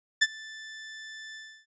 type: tone with ADSR envelope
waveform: sawtooth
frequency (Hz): 1760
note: A6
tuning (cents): 0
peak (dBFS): -13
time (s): 0.21-1.66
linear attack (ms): 14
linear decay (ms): 40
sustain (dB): -24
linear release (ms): 310
effects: resampled to 16000 Hz